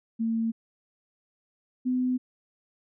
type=tone pair in turn; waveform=sine; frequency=226.4 / 252.9 Hz; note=A3 / B3; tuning=+50 / +41 cents; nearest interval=major second; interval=191 cents; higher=second; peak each=-24 / -23 dBFS; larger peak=second; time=0.19-0.52 / 1.85-2.18 s; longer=neither; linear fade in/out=20 ms; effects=none